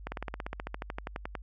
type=slowing click train; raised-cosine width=0.5 ms; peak=-20 dBFS; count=19; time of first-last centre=0.07-1.352 s; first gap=50 ms; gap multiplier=1.04; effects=added 50 Hz sine -43 dBFS peak until 1.42 s